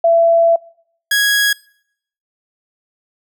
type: tone pair in turn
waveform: sine / sawtooth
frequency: 670 / 1659.3 Hz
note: E5 / G#6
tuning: +28 / -2 cents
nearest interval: octave + major third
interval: 1570 cents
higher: second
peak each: -8 dBFS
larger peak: neither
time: 0.04-0.56 / 1.11-1.53 s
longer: first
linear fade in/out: 5 ms
effects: noise-tail reverb RT60 0.7 s tail -25 dB re dry